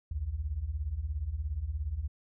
sine beating tone pair, 61.74 / 78.74 Hz, B1 / D#2, 0 / +21 cents, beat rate 17 Hz, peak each -36 / -33 dBFS, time 0.11-2.08 s, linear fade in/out 5 ms, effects none

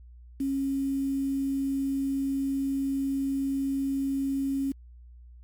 sine tone with quantisation, 272.8 Hz, C#4, 28 cents flat, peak -25 dBFS, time 0.4-4.72 s, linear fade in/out 5 ms, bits 8, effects added 60 Hz sine -46 dBFS peak until 5.43 s + MP3 96 kbps

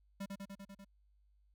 square tone with echo, 197.4 Hz, G3, 12 cents sharp, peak -40 dBFS, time 0.2-0.26 s, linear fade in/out 10 ms, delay 98 ms, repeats 6, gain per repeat -2 dB, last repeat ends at 0.848 s, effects added 50 Hz sine -67 dBFS peak until 1.54 s

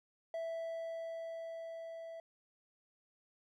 triangle tone with level ramp, 659.3 Hz, E5, in tune, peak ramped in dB -35 to -43 dBFS, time 0.34-2.2 s, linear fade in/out 2 ms, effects none

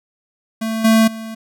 square tone with level steps, 222.7 Hz, A3, 21 cents sharp, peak -20 / -10 / -28 dBFS, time 0.61-1.35 s, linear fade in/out 10 ms, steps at 0.84 / 1.07 s, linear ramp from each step 10 ms, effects none

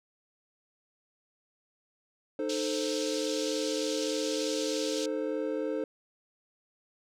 triangle chord, A diminished, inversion second, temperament equal with one note detuned, 306.1 / 440 / 523.3 Hz, Eb4 / A4 / C5, -28 / 0 / 0 cents, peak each -32 dBFS, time 2.39-5.84 s, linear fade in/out 2 ms
white band-pass noise, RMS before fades -38 dBFS, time 2.49-5.06 s, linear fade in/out 5 ms, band 2900 to 6200 Hz, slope 24 dB/octave
effects none

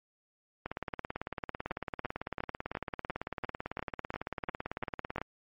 two click trains, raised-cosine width 0.5 ms, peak -20 / -19 dBFS, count 83 / 11, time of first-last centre 0.66-5.216 / 1.71-5.182 s, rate 18 / 2.88 Hz, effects MP3 32 kbps

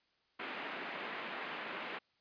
white band-pass noise, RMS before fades -43 dBFS, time 0.39-1.99 s, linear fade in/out 10 ms, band 200 to 2600 Hz, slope 24 dB/octave, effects white hiss -75 dBFS RMS until 2.2 s + resampled to 11025 Hz

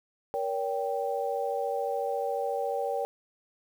sine chord, G diminished, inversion first, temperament just, 470.4 / 564.5 / 784 Hz, Bb4 / Db5 / G5, +16 / +31 / 0 cents, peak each -32 dBFS, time 0.34-3.05 s, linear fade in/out 0 ms, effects 9-bit

